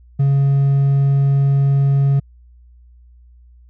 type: tone with hard clipping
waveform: triangle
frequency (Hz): 138.59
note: C#3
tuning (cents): 0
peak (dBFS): -12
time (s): 0.19-2.2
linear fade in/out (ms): 10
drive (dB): 5
effects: added 60 Hz sine -43 dBFS peak until 3.69 s